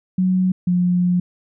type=tone pair in turn; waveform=sine; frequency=185 / 178.4 Hz; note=F#3 / F3; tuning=0 / +37 cents; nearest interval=minor second; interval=63 cents; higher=first; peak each=-14 dBFS; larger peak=neither; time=0.18-0.52 / 0.67-1.2 s; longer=second; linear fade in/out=5 ms; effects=none